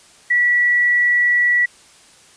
sine tone, 1945 Hz, B6, 27 cents flat, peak -12 dBFS, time 0.3-1.66 s, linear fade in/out 10 ms, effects white hiss -48 dBFS RMS until 2.36 s + resampled to 22050 Hz

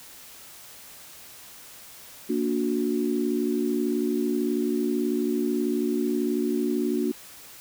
sine chord, Bb augmented, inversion none, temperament just, 233.1 / 291.4 / 364.2 Hz, Bb3 / D4 / F#4, 0 / -13 / -27 cents, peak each -27 dBFS, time 2.29-7.12 s, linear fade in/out 10 ms, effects white hiss -46 dBFS RMS until 7.6 s

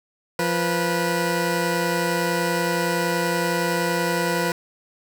15% pulse tone pair together, 173.2 / 488.9 Hz, F3 / B4, -14 / -18 cents, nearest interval octave + tritone, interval 1796 cents, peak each -17 dBFS, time 0.39-4.52 s, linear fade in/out 2 ms, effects none

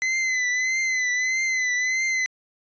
45% pulse tone with vibrato, 2032 Hz, B6, 49 cents sharp, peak -21 dBFS, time 0.02-2.26 s, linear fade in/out 0 ms, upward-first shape triangle, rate 1.6 Hz, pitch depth 56 cents each way, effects resampled to 16000 Hz

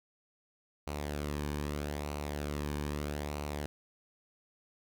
sawtooth tone with flanger, 73.42 Hz, D2, in tune, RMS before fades -37 dBFS, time 0.87-3.66 s, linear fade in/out 0 ms, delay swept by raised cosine 0.58 to 1.51 ms, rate 0.79 Hz, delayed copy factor -0.5, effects none

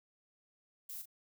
violet noise with echo, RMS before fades -45 dBFS, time 0.89-1.02 s, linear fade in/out 5 ms, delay 37 ms, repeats 1, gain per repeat -8 dB, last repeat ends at 1.057 s, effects none

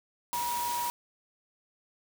sine tone in noise, 960 Hz, B5, 49 cents flat, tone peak -30 dBFS, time 0.33-0.9 s, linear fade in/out 0 ms, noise white, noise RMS -37 dBFS, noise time 0.33-0.9 s, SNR +4 dB, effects none

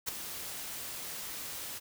white noise with ADSR envelope, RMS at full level -31 dBFS, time 0.06-1.8 s, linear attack 27 ms, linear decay 6 ms, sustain -10 dB, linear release 28 ms, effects none

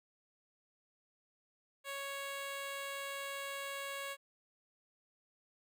10% pulse tone, 554.4 Hz, C#5, in tune, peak -32 dBFS, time 1.84-4.17 s, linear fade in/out 50 ms, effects none

